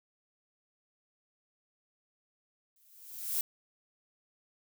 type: noise with exponential growth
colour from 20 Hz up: violet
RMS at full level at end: -29 dBFS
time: 2.76-3.41 s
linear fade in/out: 2 ms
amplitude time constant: 140 ms
effects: none